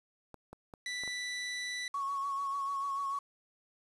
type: clicks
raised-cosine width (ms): 1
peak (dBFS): -33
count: 5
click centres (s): 0.343 / 0.53 / 0.738 / 1.036 / 1.077
type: tone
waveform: 25% pulse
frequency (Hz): 1976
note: B6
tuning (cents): 0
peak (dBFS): -32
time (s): 0.86-1.88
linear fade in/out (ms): 2
type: tone with vibrato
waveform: sine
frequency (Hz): 1108.7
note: C#6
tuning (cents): 0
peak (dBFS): -32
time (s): 1.94-3.19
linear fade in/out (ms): 5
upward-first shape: triangle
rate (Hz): 6.8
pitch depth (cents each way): 36
effects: resampled to 24000 Hz + 9-bit